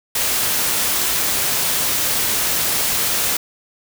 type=noise; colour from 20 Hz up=white; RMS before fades=-19 dBFS; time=0.15-3.37 s; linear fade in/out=5 ms; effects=none